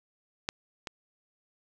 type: clicks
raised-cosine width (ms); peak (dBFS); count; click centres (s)
0.2; -12 / -19; 2; 0.489 / 0.872
effects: none